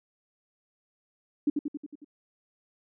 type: tone with echo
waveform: sine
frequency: 293.1 Hz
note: D4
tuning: 3 cents flat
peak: -20 dBFS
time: 1.47-1.5 s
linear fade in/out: 5 ms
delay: 91 ms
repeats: 6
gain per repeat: -4 dB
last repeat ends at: 2.046 s
effects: none